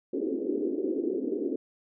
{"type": "band-pass noise", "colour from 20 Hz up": "white", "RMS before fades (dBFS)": -30, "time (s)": [0.13, 1.56], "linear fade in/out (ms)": 5, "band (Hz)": [260, 420], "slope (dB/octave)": 48, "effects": []}